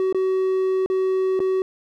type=tone with dropouts; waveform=triangle; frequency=377.2 Hz; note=F#4; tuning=33 cents sharp; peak=-16 dBFS; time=0-1.62 s; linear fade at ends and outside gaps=1 ms; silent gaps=0.126-0.146 / 0.861-0.9 / 1.393-1.402 s; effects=none